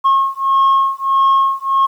sine beating tone pair, 1083 / 1084.6 Hz, C#6 / C#6, -41 / -38 cents, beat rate 1.6 Hz, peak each -12 dBFS, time 0.04-1.87 s, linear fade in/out 20 ms, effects tanh soft clip ceiling -7 dBFS + 8-bit

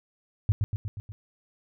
sine tone with echo, 103.3 Hz, G#2, 9 cents flat, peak -17 dBFS, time 0.49-0.52 s, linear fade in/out 0 ms, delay 120 ms, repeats 5, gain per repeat -4 dB, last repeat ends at 1.12 s, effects none

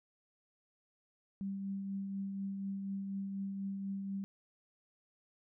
sine tone with tremolo, 196 Hz, G3, in tune, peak -35 dBFS, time 1.41-4.24 s, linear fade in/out 0 ms, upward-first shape triangle, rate 4.1 Hz, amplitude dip 35%, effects none

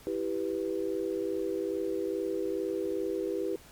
sine chord, E minor, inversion none, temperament equal, 329.6 / 392 / 493.9 Hz, E4 / G4 / B4, 0 / 0 / 0 cents, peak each -34 / -32 / -35 dBFS, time 0.07-3.56 s, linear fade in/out 0 ms, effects pink hiss -54 dBFS RMS until 3.71 s + MP3 96 kbps

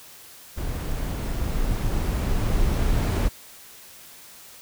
brown noise with level ramp, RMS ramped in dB -28 to -20 dBFS, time 0.56-3.29 s, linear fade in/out 20 ms, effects white hiss -46 dBFS RMS until 4.61 s

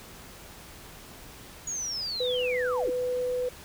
sine linear sweep, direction down, 6820 to 265.7 Hz, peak -30 dBFS, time 1.67-2.9 s, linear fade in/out 5 ms
sine tone, 498.4 Hz, B4, 16 cents sharp, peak -26 dBFS, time 2.2-3.49 s, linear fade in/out 5 ms
effects pink hiss -47 dBFS RMS until 3.64 s

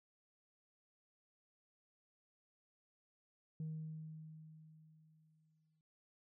sine tone with exponential decay, 157.1 Hz, D#3, 17 cents sharp, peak -38 dBFS, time 3.6-5.81 s, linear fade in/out 2 ms, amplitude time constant 480 ms, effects noise-tail reverb RT60 0.7 s tail -25 dB re dry + tanh soft clip ceiling -38 dBFS

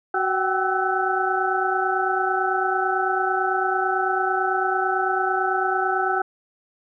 sine tone cluster, 374.3 / 757 / 786 / 1315 / 1500 Hz, F#4 / F#5 / G5 / E6 / F#6, +20 / +39 / +4 / -5 / +23 cents, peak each -26 dBFS, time 0.14-6.22 s, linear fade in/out 5 ms, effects none

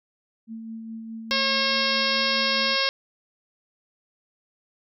sine tone with tremolo, 224.5 Hz, A3, 35 cents sharp, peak -32 dBFS, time 0.47-2.77 s, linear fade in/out 50 ms, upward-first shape sine, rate 4.8 Hz, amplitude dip 30%
harmonic tone, 542 Hz, C#5, 39 cents flat, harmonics 1 / 2 / 3 / 4 / 5 / 6 / 7 / 8 / 9 / 10, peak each -30 / -30 / -30 / -30 / -30 / -30 / -30 / -30 / -30 / -30 dBFS, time 1.31-2.89 s, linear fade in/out 0 ms
effects none

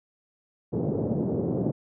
pink band-pass noise, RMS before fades -27 dBFS, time 0.72-1.72 s, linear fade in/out 20 ms, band 120 to 510 Hz, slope 24 dB/octave, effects none

